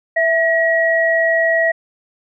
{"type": "tone pair together", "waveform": "sine", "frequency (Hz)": [659.3, 1908.4], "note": ["E5", "A#6"], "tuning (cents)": [0, 40], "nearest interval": "octave + tritone", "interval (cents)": 1840, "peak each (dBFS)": -15, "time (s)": [0.16, 1.72], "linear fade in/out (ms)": 10, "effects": []}